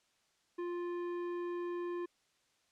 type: tone with tanh clipping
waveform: triangle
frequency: 349.7 Hz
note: F4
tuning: 2 cents sharp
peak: -38 dBFS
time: 0.58-2.06 s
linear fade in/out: 10 ms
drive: 16 dB
effects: white hiss -74 dBFS RMS until 2.71 s + low-pass 7000 Hz 12 dB/octave